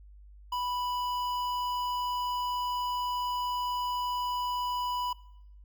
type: tone with notch filter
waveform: square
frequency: 987.8 Hz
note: B5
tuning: in tune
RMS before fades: -32 dBFS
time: 0.52-5.13 s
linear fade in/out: 5 ms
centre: 9800 Hz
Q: 0.61
effects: noise-tail reverb RT60 0.8 s tail -21 dB re dry + added 50 Hz sine -49 dBFS peak until 5.64 s